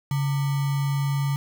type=tone with sample-and-hold; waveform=sine; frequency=140 Hz; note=C#3; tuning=18 cents sharp; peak=-21 dBFS; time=0.11-1.36 s; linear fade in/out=2 ms; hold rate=1050 Hz; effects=none